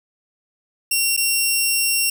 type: tone with dropouts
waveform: 10% pulse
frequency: 2740 Hz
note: F7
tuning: 34 cents flat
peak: -8 dBFS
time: 0.91-2.1 s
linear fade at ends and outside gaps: 5 ms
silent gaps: 1.166-1.174 s
effects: none